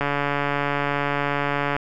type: click train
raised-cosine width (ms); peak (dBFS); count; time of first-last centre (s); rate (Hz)
0.5; -8; 252; 0.01-1.765; 143
effects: none